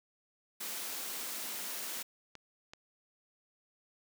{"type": "high-pass noise", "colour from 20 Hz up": "white", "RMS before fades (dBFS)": -40, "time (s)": [0.6, 2.03], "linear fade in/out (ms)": 10, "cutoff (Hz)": 180, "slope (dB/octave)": 96}
{"type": "click train", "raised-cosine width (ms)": 0.2, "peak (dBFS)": -30, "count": 4, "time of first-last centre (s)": [1.59, 2.735], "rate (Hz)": 2.62}
{"effects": []}